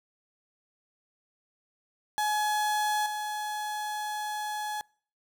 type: tone with level steps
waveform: 35% pulse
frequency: 845 Hz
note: G#5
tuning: 30 cents sharp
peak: -24 / -30 dBFS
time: 2.18-4.81 s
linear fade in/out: 0 ms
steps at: 3.06 s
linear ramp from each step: 2 ms
effects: noise-tail reverb RT60 0.5 s tail -26 dB re dry